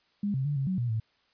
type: tone with pitch steps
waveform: sine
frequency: 203.7 / 132.9 / 145.7 / 135.7 / 186.9 / 120.8 / 111 Hz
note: G#3 / C3 / D3 / C#3 / F#3 / B2 / A2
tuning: -33 / +27 / -13 / -36 / +18 / -38 / +16 cents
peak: -26 dBFS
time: 0.23-1 s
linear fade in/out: 5 ms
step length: 110 ms
effects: white hiss -68 dBFS RMS until 1.33 s + resampled to 11025 Hz